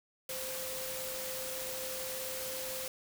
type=tone in noise; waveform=sine; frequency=520 Hz; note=C5; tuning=11 cents flat; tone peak=-42 dBFS; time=0.29-2.88 s; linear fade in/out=2 ms; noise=white; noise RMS=-40 dBFS; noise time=0.29-2.88 s; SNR=-5 dB; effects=none